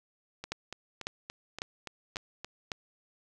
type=two click trains; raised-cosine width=0.2 ms; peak=-16 / -22 dBFS; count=5 / 8; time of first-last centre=0.52-2.718 / 0.44-2.446 s; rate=1.82 / 3.49 Hz; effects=none